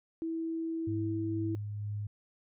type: tone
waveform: sine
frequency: 326.8 Hz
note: E4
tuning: 15 cents flat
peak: -32 dBFS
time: 0.22-1.55 s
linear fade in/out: 0 ms
type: tone with tremolo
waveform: sine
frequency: 103.83 Hz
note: G#2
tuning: in tune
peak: -33 dBFS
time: 0.87-2.07 s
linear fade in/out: 5 ms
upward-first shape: sine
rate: 2.1 Hz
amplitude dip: 25%
effects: none